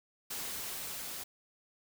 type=noise with level ramp; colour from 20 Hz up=white; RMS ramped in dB=-39 to -42 dBFS; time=0.3-1.24 s; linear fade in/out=10 ms; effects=none